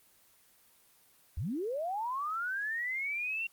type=linear sweep; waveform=sine; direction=up; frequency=58.27 to 2755 Hz; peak=-32 dBFS; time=1.37-3.47 s; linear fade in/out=5 ms; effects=white hiss -64 dBFS RMS until 3.52 s + Opus 24 kbps